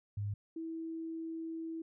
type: tone pair in turn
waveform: sine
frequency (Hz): 102.4 / 326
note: G#2 / E4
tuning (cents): -24 / -19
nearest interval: octave + minor sixth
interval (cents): 2005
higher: second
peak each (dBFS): -34 / -38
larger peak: first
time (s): 0.17-0.34 / 0.56-1.82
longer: second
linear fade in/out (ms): 5
effects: none